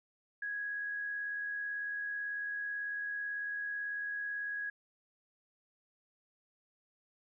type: tone with amplitude modulation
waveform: sine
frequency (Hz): 1661.2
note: G#6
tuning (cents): 0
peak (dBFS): -34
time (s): 0.42-4.7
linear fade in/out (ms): 5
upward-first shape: sine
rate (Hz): 78.1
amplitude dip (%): 30
effects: none